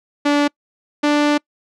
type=tone pair in turn; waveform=sawtooth; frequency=290 / 294.2 Hz; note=D4 / D4; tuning=-22 / +3 cents; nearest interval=unison; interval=25 cents; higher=second; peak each=-9 dBFS; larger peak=neither; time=0.25-0.48 / 1.03-1.38 s; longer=second; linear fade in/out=10 ms; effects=noise-tail reverb RT60 0.1 s tail -26 dB re dry + low-pass 5000 Hz 12 dB/octave